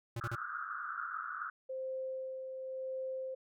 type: tone bursts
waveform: square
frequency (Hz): 116.54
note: A#2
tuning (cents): 0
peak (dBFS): -37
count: 3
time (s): 0.16-0.353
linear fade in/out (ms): 5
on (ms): 41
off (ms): 35
type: band-pass noise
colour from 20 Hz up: white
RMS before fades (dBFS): -41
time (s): 0.21-1.5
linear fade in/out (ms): 5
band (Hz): 1200 to 1500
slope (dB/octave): 96
type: tone with tremolo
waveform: sine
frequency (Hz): 523.3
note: C5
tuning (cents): 0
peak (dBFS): -36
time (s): 1.69-3.35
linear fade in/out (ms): 10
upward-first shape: sine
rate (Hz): 0.93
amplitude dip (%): 40
effects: none